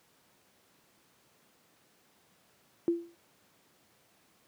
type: tone with exponential decay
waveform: sine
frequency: 340 Hz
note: F4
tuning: 46 cents flat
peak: -21 dBFS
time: 2.88-3.15 s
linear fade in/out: 0 ms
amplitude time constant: 57 ms
effects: pink hiss -66 dBFS RMS until 4.47 s + high-pass 150 Hz 12 dB/octave